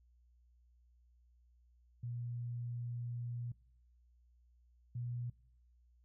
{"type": "tone pair in turn", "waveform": "sine", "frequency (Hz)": [120, 121.11], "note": ["B2", "B2"], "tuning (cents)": [-49, -33], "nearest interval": "unison", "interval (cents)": 16, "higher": "second", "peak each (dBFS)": [-39, -38], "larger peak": "second", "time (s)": [[2.03, 3.52], [4.95, 5.3]], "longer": "first", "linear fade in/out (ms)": 5, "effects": ["noise-tail reverb RT60 0.6 s tail -21 dB re dry", "added 60 Hz sine -65 dBFS peak until 6.04 s"]}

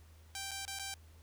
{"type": "tone with dropouts", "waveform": "5% pulse", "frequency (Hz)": 784, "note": "G5", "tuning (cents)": 0, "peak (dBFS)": -28, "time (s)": [0.35, 0.94], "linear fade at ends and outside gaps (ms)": 1, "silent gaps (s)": [[0.51, 0.515], [0.652, 0.678], [0.789, 0.795]], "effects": ["added 80 Hz sine -56 dBFS peak until 1.22 s", "pink hiss -66 dBFS RMS until 1.22 s"]}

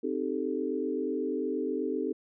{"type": "chord", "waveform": "sine", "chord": "A half-diminished seventh", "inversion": "first", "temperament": "equal with one note detuned", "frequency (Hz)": [261.6, 309.2, 392, 440], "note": ["C4", "Eb4", "G4", "A4"], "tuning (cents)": [0, -11, 0, 0], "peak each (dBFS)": -34, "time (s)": [0.03, 2.13], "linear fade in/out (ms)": 10, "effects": []}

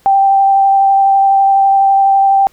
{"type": "tone with vibrato", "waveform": "sine", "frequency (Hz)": 784, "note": "G5", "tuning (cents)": 0, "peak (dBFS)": -6, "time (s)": [0.06, 2.47], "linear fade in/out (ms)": 0, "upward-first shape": "sine", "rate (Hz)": 12, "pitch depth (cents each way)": 10, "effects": ["pink hiss -51 dBFS RMS until 2.52 s"]}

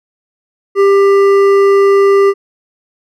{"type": "tone with hard clipping", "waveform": "triangle", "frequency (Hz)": 396.2, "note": "G4", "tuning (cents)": 18, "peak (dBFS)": -7, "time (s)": [0.75, 2.34], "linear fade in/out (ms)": 50, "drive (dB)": 13, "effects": []}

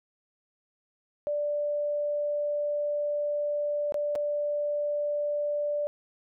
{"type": "tone with dropouts", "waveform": "sine", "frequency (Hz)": 587.3, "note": "D5", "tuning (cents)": 0, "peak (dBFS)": -26, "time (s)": [1.27, 5.87], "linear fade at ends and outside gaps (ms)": 0, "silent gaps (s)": [[3.922, 3.943], [4.153, 4.158]], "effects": []}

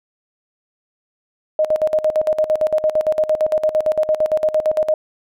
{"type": "tone with tremolo", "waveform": "sine", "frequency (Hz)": 620, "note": "D#5", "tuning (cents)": -6, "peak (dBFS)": -12, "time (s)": [1.59, 4.94], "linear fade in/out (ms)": 2, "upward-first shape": "square", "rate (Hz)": 8.8, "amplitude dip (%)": 80, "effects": []}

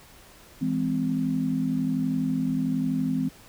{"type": "chord", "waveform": "sine", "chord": "E augmented", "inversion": "none", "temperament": "just", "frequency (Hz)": [164.81, 206, 257.5], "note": ["E3", "G#3", "B#3"], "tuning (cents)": [0, -14, -28], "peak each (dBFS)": [-29, -30, -25], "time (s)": [0.61, 3.29], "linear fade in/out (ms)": 10, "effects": ["pink hiss -51 dBFS RMS until 3.48 s"]}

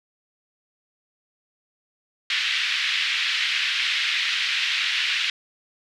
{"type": "band-pass noise", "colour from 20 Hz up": "white", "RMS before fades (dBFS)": -24, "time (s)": [2.3, 5.3], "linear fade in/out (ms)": 2, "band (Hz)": [1800, 3600], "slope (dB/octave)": 24, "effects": []}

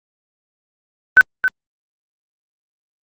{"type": "tone with echo", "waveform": "sine", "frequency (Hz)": 1517, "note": "F#6", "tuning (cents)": 43, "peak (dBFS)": -3, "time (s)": [1.17, 1.21], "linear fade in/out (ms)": 0, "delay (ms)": 270, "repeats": 1, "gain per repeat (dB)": -9, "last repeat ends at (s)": 1.48, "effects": ["Opus 32 kbps"]}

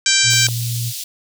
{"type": "harmonic tone", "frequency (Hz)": 783, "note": "G5", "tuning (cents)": -2, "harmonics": [2, 3, 4, 5, 6, 7, 8, 9, 10], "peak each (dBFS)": [-21, -21, -21, -21, -21, -21, -21, -21, -21], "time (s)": [0.06, 0.47], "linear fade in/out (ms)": 2}
{"type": "tone", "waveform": "sine", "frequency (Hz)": 118.2, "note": "A#2", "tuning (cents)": 24, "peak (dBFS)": -20, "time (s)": [0.23, 0.93], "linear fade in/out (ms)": 50}
{"type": "high-pass noise", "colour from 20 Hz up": "pink", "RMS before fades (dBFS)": -28, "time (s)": [0.3, 1.04], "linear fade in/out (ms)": 5, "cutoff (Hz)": 3600, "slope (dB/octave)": 24}
{"type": "clicks", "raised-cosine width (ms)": 1, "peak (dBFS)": [-21, -17], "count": 2, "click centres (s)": [0.335, 0.486]}
{"effects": []}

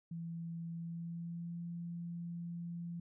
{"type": "tone with pitch glide", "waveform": "sine", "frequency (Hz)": [167.2, 171.01], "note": ["E3", "F3"], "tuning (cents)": [25, -36], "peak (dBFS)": -40, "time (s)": [0.11, 3], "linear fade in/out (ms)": 5, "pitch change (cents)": 39, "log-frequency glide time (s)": [0.72, 1.61], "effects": []}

